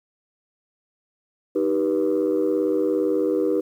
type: chord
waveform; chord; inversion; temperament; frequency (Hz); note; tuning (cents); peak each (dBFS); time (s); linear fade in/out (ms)
sine; Eb augmented; none; just; 311.1 / 388.9 / 486.1; Eb4 / G4 / B4; 0 / -14 / -28; -22; 1.55-3.61; 10
effects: tanh soft clip ceiling -13 dBFS + 9-bit